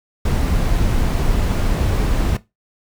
brown noise, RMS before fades -17 dBFS, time 0.25-2.37 s, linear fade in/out 5 ms, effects noise-tail reverb RT60 0.2 s tail -17 dB re dry

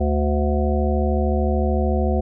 harmonic tone, 73.42 Hz, D2, in tune, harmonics 1 / 3 / 5 / 7 / 9 / 10, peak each -19 / -24 / -26 / -27 / -29 / -29 dBFS, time 0-2.21 s, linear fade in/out 10 ms, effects none

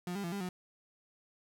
35% pulse tone with pitch steps, 177.7 / 200.5 / 170.7 / 200.4 / 181.2 Hz, F3 / G3 / F3 / G3 / F#3, +30 / +39 / -39 / +38 / -36 cents, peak -34 dBFS, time 0.07-0.49 s, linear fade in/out 2 ms, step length 84 ms, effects none

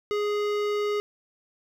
sine tone with hard clipping, 415.3 Hz, G#4, in tune, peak -26 dBFS, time 0.11-1 s, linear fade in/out 0 ms, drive 17 dB, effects none

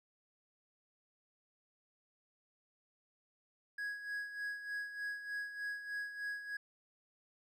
triangle tone with tremolo, 1661.2 Hz, G#6, in tune, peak -35 dBFS, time 3.78-6.57 s, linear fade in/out 5 ms, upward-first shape sine, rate 3.3 Hz, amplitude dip 65%, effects none

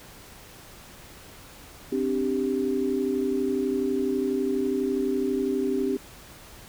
sine chord, C suspended second, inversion none, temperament equal, 261.6 / 293.7 / 392 Hz, C4 / D4 / G4, 0 / 0 / 0 cents, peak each -27 / -30 / -26 dBFS, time 1.92-5.97 s, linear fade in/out 5 ms, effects pink hiss -47 dBFS RMS until 6.68 s

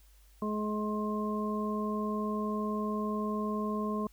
harmonic tone, 211.8 Hz, G#3, 34 cents sharp, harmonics 1 / 2 / 3 / 5, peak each -32 / -37 / -42 / -37 dBFS, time 0.42-4.07 s, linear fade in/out 2 ms, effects added 50 Hz sine -57 dBFS peak until 4.12 s + white hiss -66 dBFS RMS until 4.12 s

